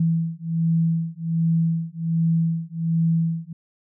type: beating tone pair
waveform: sine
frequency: 164.1 / 165.4 Hz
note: E3 / E3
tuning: -8 / +6 cents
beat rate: 1.3 Hz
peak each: -22 dBFS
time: 0-3.53 s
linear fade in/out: 5 ms
effects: none